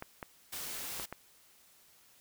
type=clicks; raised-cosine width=0.5 ms; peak=-25 dBFS; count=4; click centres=0.024 / 0.228 / 0.998 / 1.126 s
type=noise; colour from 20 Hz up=white; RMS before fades=-41 dBFS; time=0.52-1.06 s; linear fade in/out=10 ms
effects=white hiss -63 dBFS RMS until 2.2 s